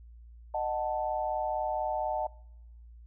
sine chord, D# diminished, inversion none, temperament equal with one note detuned, 615.8 / 740 / 880 Hz, D#5 / F#5 / A5, -18 / 0 / 0 cents, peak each -33 dBFS, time 0.54-2.27 s, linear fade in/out 5 ms, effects noise-tail reverb RT60 0.9 s tail -26 dB re dry + added 58 Hz sine -48 dBFS peak until 3.06 s

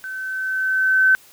sine tone with level ramp, 1531 Hz, G6, 41 cents flat, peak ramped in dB -28 to -10 dBFS, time 0.04-1.15 s, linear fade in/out 0 ms, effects white hiss -49 dBFS RMS until 1.32 s

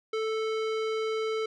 square tone with low-pass filter, 440 Hz, A4, in tune, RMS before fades -30 dBFS, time 0.13-1.46 s, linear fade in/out 5 ms, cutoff 3900 Hz, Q 0.9, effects none

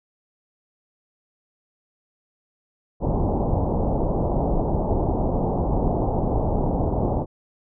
pink low-pass noise, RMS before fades -22 dBFS, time 3-7.26 s, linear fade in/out 50 ms, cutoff 890 Hz, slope 48 dB/octave, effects none

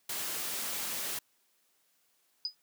white noise, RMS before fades -36 dBFS, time 0.09-1.19 s, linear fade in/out 5 ms
sine tone with exponential decay, 4978 Hz, D#8, in tune, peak -27 dBFS, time 2.45-2.55 s, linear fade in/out 1 ms, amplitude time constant 20 ms
effects white hiss -72 dBFS RMS until 2.62 s + high-pass 150 Hz 12 dB/octave

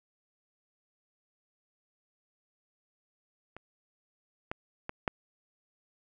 clicks, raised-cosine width 0.5 ms, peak -29 / -19 / -20 / -13 dBFS, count 4, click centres 3.566 / 4.515 / 4.894 / 5.078 s, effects none

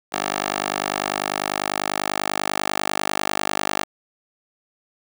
10% pulse tone with high-pass filter, 50.1 Hz, G1, 38 cents sharp, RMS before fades -25 dBFS, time 0.12-3.84 s, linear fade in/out 10 ms, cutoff 620 Hz, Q 0.92, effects none

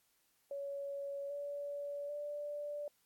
sine tone with pitch steps, 561 / 573.1 / 585.5 Hz, C#5 / D5 / D5, +21 / -42 / -5 cents, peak -39 dBFS, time 0.51-2.88 s, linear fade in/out 2 ms, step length 790 ms, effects white hiss -75 dBFS RMS until 3.05 s + AAC 64 kbps

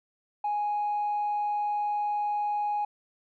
triangle tone with tanh clipping, 830.6 Hz, G#5, in tune, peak -26 dBFS, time 0.44-2.85 s, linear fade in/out 5 ms, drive 5 dB, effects none

